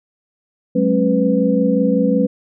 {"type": "tone cluster", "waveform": "sine", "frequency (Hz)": [187.2, 212.6, 270.6, 497.9], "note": ["F#3", "G#3", "C#4", "B4"], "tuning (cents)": [20, 41, -42, 14], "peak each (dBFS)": -18, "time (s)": [0.75, 2.27], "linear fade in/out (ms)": 10, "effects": []}